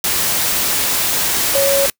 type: tone in noise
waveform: sine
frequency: 554.4 Hz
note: C#5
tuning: in tune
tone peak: -13 dBFS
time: 1.55-1.86 s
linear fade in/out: 2 ms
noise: white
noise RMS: -17 dBFS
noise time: 0.04-1.9 s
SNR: +1 dB
effects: noise-tail reverb RT60 0.1 s tail -25 dB re dry